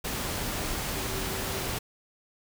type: tone in noise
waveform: sine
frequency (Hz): 384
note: G4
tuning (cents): -36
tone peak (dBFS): -40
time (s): 0.95-1.69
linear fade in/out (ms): 10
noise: pink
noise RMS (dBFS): -32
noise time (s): 0.04-1.79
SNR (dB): -11
effects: none